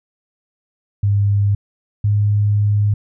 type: tone pair in turn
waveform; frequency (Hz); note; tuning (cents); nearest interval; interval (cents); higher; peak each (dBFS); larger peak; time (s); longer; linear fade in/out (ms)
sine; 101.2 / 103.51; G#2 / G#2; -44 / -5; unison; 39; second; -12; neither; 1.03-1.55 / 2.04-2.94; second; 5
effects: none